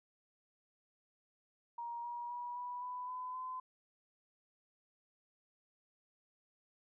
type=tone with pitch steps; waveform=sine; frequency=943 / 955.6 / 968.4 / 981.3 / 994.5 / 1007.8 / 1021.2 Hz; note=A#5 / A#5 / B5 / B5 / B5 / B5 / C6; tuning=+20 / +43 / -34 / -11 / +12 / +35 / -42 cents; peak=-40 dBFS; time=1.78-3.6 s; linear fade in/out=5 ms; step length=260 ms; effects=none